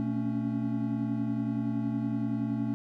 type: tone cluster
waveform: triangle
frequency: 121.1 / 223.1 / 271.5 / 282.2 Hz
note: B2 / A3 / C#4 / C#4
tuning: -34 / +24 / -36 / +31 cents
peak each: -33 / -29 / -36 / -31 dBFS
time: 0-2.74 s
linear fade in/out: 0 ms
effects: none